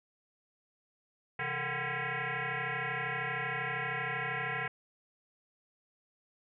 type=tone with frequency modulation; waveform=sine; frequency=132.6 Hz; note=C3; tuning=23 cents sharp; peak=-32 dBFS; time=1.39-4.68 s; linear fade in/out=5 ms; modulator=298 Hz; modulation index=7.6; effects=none